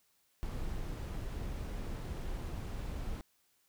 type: noise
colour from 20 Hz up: brown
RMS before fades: -39 dBFS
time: 0.43-3.21 s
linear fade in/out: 0 ms
effects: white hiss -73 dBFS RMS until 3.68 s